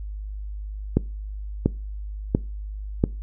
click train, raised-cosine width 3 ms, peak -4 dBFS, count 4, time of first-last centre 0.97-3.039 s, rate 1.45 Hz, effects noise-tail reverb RT60 0.3 s tail -22 dB re dry + added 51 Hz sine -30 dBFS peak until 3.22 s

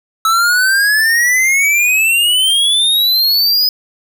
square exponential sweep, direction up, 1301 to 5050 Hz, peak -10 dBFS, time 0.25-3.69 s, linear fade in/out 2 ms, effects none

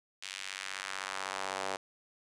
sawtooth tone with high-pass filter sweep, 95.9 Hz, G2, 37 cents flat, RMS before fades -39 dBFS, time 0.22-1.77 s, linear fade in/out 10 ms, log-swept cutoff 2800 to 610 Hz, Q 1.2, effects resampled to 22050 Hz + 10-bit

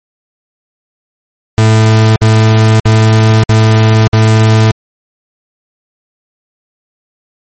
40% pulse tone bursts, 110 Hz, A2, in tune, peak -3 dBFS, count 5, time 1.58-4.712 s, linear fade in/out 0 ms, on 580 ms, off 58 ms, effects MP3 32 kbps

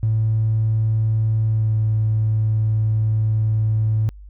triangle tone with pitch glide, 110 to 108.8 Hz, A2 to A2, 0 to -19 cents, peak -12 dBFS, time 0.03-4.09 s, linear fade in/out 0 ms, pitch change -19 cents, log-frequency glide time 1.46-1.74 s, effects tanh soft clip ceiling -13 dBFS + added 50 Hz sine -37 dBFS peak until 4.29 s

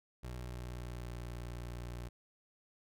25% pulse tone with pitch glide, 61.74 to 59.81 Hz, B1 to A#1, 0 to +45 cents, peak -38 dBFS, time 0.23-2.09 s, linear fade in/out 10 ms, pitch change -55 cents, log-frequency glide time 0.38-1.14 s, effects none

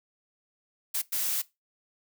blue noise bursts at uneven times, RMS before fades -29 dBFS, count 2, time 0.94-1.02 / 1.12-1.42 s, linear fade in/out 10 ms, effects noise-tail reverb RT60 0.2 s tail -19 dB re dry

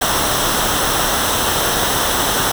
pink noise with comb filter, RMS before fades -17 dBFS, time 0.01-2.52 s, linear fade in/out 10 ms, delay 0.43 ms, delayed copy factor -0.6, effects none

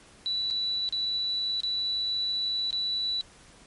sine tone with dropouts, 3951 Hz, B7, in tune, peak -26 dBFS, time 0.26-3.21 s, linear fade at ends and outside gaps 0 ms, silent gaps 0.504-0.509 / 0.889-0.925 / 1.604-1.634 / 2.706-2.728 s, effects pink hiss -54 dBFS RMS until 3.66 s + MP3 48 kbps

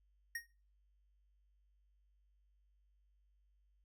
square tone with exponential decay, 1864.7 Hz, A#6, in tune, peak -37 dBFS, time 0.35-0.47 s, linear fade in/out 5 ms, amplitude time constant 25 ms, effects noise-tail reverb RT60 0.4 s tail -21 dB re dry + added 50 Hz sine -70 dBFS peak until 3.84 s

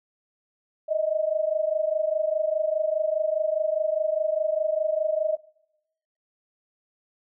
sine tone pair together, 613.1 / 638 Hz, D#5 / D#5, -26 / +43 cents, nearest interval minor second, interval 69 cents, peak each -25 dBFS, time 0.88-5.37 s, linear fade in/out 20 ms, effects noise-tail reverb RT60 0.9 s tail -22 dB re dry

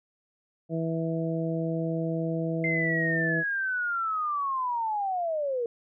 harmonic tone, 163.5 Hz, E3, 14 cents flat, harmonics 1 / 2 / 3 / 4, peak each -29 / -32 / -34 / -35 dBFS, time 0.69-3.44 s, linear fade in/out 50 ms
sine linear sweep, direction down, 2093 to 458.2 Hz, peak -26 dBFS, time 2.64-5.66 s, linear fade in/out 2 ms
effects none

